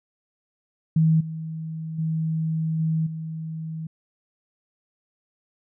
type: tone with level steps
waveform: sine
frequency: 160 Hz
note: D#3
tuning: 49 cents sharp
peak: -15 / -29 / -22 / -20 / -29 dBFS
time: 0.96-3.87 s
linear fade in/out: 5 ms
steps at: 1.2 / 1.98 / 2.79 / 3.06 s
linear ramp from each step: 10 ms
effects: none